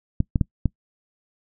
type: clicks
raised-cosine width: 5 ms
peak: -7 dBFS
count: 4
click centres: 0.204 / 0.358 / 0.412 / 0.657 s
effects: noise-tail reverb RT60 0.1 s tail -24 dB re dry